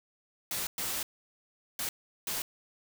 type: noise bursts at uneven times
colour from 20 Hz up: white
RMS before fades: -34 dBFS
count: 4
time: 0.51-0.67 / 0.78-1.03 / 1.79-1.89 / 2.27-2.42 s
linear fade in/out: 2 ms
effects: none